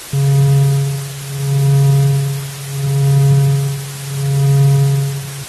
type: tone with tremolo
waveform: triangle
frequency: 138.59 Hz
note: C#3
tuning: in tune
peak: -5 dBFS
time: 0.13-5.44 s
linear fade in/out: 5 ms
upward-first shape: sine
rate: 0.72 Hz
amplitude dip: 90%
effects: white hiss -30 dBFS RMS until 5.48 s + AAC 32 kbps